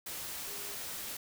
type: tone in noise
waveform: sine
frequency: 405.8 Hz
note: G#4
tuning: 40 cents flat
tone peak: -52 dBFS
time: 0.47-0.75 s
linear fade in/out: 5 ms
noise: white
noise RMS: -41 dBFS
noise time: 0.06-1.17 s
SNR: -14 dB
effects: none